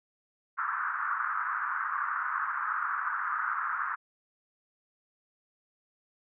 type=band-pass noise; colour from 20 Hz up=white; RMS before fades=-32 dBFS; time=0.57-3.96 s; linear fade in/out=20 ms; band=1100 to 1500 Hz; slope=48 dB/octave; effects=none